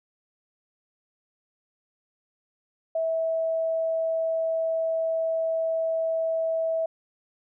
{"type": "tone", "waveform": "sine", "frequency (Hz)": 651, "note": "E5", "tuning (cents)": -22, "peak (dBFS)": -23, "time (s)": [2.95, 6.86], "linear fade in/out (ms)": 5, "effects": []}